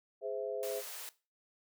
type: chord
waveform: sine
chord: Ab augmented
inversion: none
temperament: equal with one note detuned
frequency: 415.3 / 519 / 659.3 Hz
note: Ab4 / C5 / E5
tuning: 0 / -14 / 0 cents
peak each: -39 dBFS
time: 0.21-0.83 s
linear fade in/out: 50 ms
type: high-pass noise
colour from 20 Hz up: white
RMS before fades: -45 dBFS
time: 0.63-1.09 s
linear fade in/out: 0 ms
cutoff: 410 Hz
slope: 96 dB/octave
effects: noise-tail reverb RT60 0.3 s tail -18 dB re dry